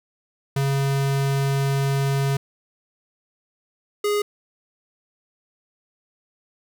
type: tone pair in turn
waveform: square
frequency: 137.8 / 413.9 Hz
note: C#3 / G#4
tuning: -10 / -6 cents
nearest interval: octave + perfect fifth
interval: 1904 cents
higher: second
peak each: -20 dBFS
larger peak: neither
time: 0.56-2.37 / 4.04-4.22 s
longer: first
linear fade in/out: 5 ms
effects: 9-bit